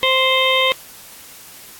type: harmonic tone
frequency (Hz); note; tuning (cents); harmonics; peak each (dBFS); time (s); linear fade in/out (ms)
523.3; C5; 0; 1 / 2 / 4 / 5 / 6 / 7; -19 / -20 / -19 / -25 / -19 / -22; 0.03-0.72; 0
effects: white hiss -40 dBFS RMS until 1.79 s + AAC 64 kbps